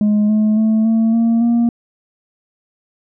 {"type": "tone with pitch steps", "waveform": "sine", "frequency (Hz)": [209.5, 214.4, 219.4, 224.5, 229.8, 235.2], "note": ["G#3", "A3", "A3", "A3", "A#3", "A#3"], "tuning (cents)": [15, -45, -5, 35, -25, 16], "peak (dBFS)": -8, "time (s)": [0.01, 1.69], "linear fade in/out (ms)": 2, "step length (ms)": 280, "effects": ["tanh soft clip ceiling -10 dBFS"]}